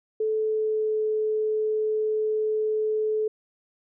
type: tone with pitch glide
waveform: sine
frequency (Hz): 435.4 to 431.6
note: A4 to A4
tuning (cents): -18 to -33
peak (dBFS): -22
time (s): 0.2-3.28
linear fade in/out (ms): 5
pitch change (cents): -15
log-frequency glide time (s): 0.33-1.03
effects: none